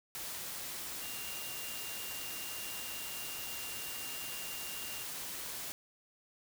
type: tone in noise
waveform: sine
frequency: 2794 Hz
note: F7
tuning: in tune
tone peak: -47 dBFS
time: 1.02-5.03 s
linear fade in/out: 0 ms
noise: white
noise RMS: -42 dBFS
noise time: 0.15-5.72 s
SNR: -8 dB
effects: none